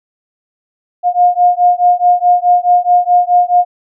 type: beating tone pair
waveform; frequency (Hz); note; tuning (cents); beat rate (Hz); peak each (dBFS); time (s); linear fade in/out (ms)
sine; 710 / 714.7; F5 / F5; +28 / +40; 4.7; -10; 1.03-3.65; 50
effects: none